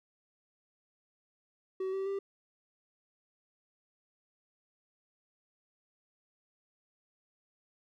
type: tone with pitch steps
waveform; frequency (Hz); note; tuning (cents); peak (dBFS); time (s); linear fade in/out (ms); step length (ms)
triangle; 378.6 / 386.1 / 393.8; F#4 / G4 / G4; +40 / -26 / +8; -30; 1.8-2.19; 5; 130
effects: none